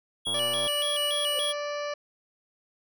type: tone with vibrato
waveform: square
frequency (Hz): 3123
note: G7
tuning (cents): -7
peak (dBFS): -27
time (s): 0.25-1.53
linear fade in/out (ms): 20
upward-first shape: square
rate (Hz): 3.5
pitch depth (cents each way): 110
type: click train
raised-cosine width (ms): 1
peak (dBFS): -26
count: 48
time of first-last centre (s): 0.27-0.668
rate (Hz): 118
type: harmonic tone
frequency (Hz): 585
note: D5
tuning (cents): -7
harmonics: 1 / 2 / 3 / 4 / 5 / 7 / 8 / 9 / 10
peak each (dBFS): -31 / -37 / -41 / -43 / -45 / -48 / -49 / -50 / -51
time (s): 0.34-1.94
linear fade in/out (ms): 5
type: tone with exponential growth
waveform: sine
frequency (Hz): 523.3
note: C5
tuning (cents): 0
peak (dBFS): -30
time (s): 1.25-1.39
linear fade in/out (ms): 2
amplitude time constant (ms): 29
effects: none